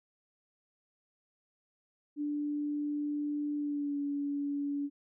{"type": "tone with pitch glide", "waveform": "sine", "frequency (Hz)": [293.7, 285.3], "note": ["D4", "C#4"], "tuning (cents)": [0, 50], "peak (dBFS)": -31, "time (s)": [2.16, 4.9], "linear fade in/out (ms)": 50, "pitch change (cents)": -50, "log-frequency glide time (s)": [3.56, 3.98], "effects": []}